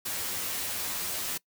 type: noise with comb filter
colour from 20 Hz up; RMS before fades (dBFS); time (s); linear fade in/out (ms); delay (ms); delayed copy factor
white; -33; 0.05-1.38; 10; 11; +0.95
effects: noise-tail reverb RT60 0.1 s tail -23 dB re dry